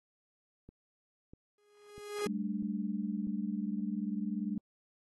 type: click train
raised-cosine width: 3 ms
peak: -38 dBFS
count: 5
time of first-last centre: 0.69-3.271 s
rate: 1.55 Hz
type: tone with exponential growth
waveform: 45% pulse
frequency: 413.7 Hz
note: G#4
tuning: 7 cents flat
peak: -31 dBFS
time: 1.58-2.27 s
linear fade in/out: 2 ms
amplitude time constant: 150 ms
type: chord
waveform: sine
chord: G suspended second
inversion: none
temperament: equal with one note detuned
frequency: 196 / 216.3 / 293.7 Hz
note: G3 / A3 / D4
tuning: 0 / -29 / 0 cents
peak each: -36 / -36 / -41 dBFS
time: 2.26-4.58 s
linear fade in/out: 2 ms
effects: AAC 32 kbps